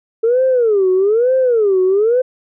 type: tone with vibrato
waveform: sine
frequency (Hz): 440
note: A4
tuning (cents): 0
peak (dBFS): -9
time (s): 0.23-2.22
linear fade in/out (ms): 10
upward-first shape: sine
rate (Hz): 1.1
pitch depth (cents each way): 300
effects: tanh soft clip ceiling -6 dBFS